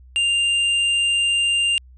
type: tone with tanh clipping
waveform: sine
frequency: 2794 Hz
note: F7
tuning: in tune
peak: -18 dBFS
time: 0.16-1.78 s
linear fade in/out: 0 ms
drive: 10 dB
effects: added 63 Hz sine -43 dBFS peak until 1.97 s + resampled to 22050 Hz